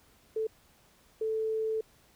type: tone bursts at uneven times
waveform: sine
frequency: 440 Hz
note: A4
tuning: in tune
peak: -28 dBFS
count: 2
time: 0.36-0.47 / 1.21-1.81 s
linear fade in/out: 5 ms
effects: pink hiss -63 dBFS RMS until 2.15 s